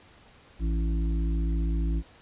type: harmonic tone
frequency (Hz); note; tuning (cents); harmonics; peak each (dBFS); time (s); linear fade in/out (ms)
55.3; A1; +9; 1 / 3 / 5 / 6; -24 / -34 / -38 / -40; 0.59-2.03; 50
effects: pink hiss -55 dBFS RMS until 2.21 s + resampled to 8000 Hz